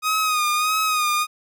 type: tone with vibrato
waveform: sawtooth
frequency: 1244.5 Hz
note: D#6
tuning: in tune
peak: -15 dBFS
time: 0.02-1.27 s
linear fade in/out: 50 ms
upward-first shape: sine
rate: 1.6 Hz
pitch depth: 49 cents each way
effects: none